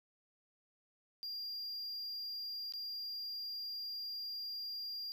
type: tone with dropouts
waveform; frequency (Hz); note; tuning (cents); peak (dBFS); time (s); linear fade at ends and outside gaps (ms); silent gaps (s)
triangle; 4790; D8; +33; -39; 1.23-5.12; 0; 2.723-2.737
effects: none